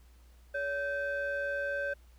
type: ring-modulated tone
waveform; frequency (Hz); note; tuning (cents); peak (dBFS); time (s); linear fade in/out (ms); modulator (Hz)
triangle; 493.9; B4; 0; -26; 0.54-1.94; 10; 1060
effects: added 60 Hz sine -55 dBFS peak until 2.18 s + pink hiss -67 dBFS RMS until 2.18 s